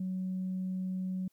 sine tone, 186 Hz, F#3, 9 cents sharp, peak -31 dBFS, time 0-1.28 s, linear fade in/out 5 ms, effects tanh soft clip ceiling -28 dBFS + white hiss -75 dBFS RMS until 1.32 s

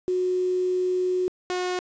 sine / sawtooth tone pair in turn, 365.9 / 362.7 Hz, F#4 / F#4, -19 / -34 cents, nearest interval unison, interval 15 cents, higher first, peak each -21 dBFS, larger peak neither, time 0.08-1.28 / 1.5-1.79 s, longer first, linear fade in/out 0 ms, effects resampled to 16000 Hz + 8-bit

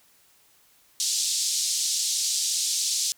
white band-pass noise, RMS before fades -26 dBFS, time 1-3.12 s, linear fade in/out 0 ms, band 4000 to 8000 Hz, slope 24 dB/octave, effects white hiss -60 dBFS RMS until 3.17 s

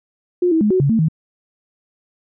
sine tone with pitch steps, 356.4 / 322.4 / 210.3 / 371.7 / 140.3 / 224.8 / 158.4 Hz, F4 / E4 / G#3 / F#4 / C#3 / A3 / D#3, +35 / -38 / +22 / +8 / +21 / +37 / +31 cents, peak -12 dBFS, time 0.42-1.085 s, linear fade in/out 5 ms, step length 95 ms, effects none

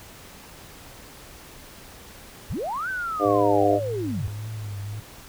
sine linear two-way sweep, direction up then down, 43 to 1559 to 67.2 Hz, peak -26 dBFS, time 2.5-4.28 s, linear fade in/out 0 ms, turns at 2.89 s
harmonic tone, 101.4 Hz, G#2, 41 cents flat, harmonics 3 / 4 / 5 / 6 / 7, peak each -24 / -24 / -24 / -24 / -24 dBFS, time 3.19-3.8 s, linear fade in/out 50 ms
sine tone with vibrato, 104.9 Hz, G#2, 18 cents sharp, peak -30 dBFS, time 3.25-5 s, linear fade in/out 5 ms, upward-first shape triangle, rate 1.8 Hz, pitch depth 95 cents each way
effects pink hiss -45 dBFS RMS until 5.28 s

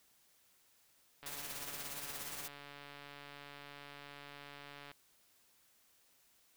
click train, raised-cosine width 0.3 ms, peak -35 dBFS, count 528, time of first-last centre 1.23-4.915 s, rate 143 Hz
white noise with tremolo, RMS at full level -43 dBFS, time 1.26-2.48 s, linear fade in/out 2 ms, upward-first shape triangle, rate 17 Hz, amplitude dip 55%
effects white hiss -70 dBFS RMS until 6.56 s

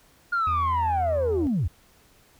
sine linear sweep, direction down, 1427 to 63.5 Hz, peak -20 dBFS, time 0.32-1.68 s, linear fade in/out 10 ms
triangle tone, 82.41 Hz, E2, in tune, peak -24 dBFS, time 0.47-1.47 s, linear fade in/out 0 ms
effects tanh soft clip ceiling -18 dBFS + pink hiss -58 dBFS RMS until 2.39 s

